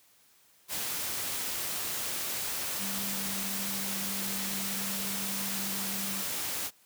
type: tone in noise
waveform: sine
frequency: 196 Hz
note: G3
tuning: in tune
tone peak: -39 dBFS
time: 2.77-6.24 s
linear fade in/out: 50 ms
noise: white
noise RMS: -34 dBFS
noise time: 0.68-6.71 s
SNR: -8 dB
effects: white hiss -63 dBFS RMS until 6.85 s + high-pass 60 Hz 12 dB/octave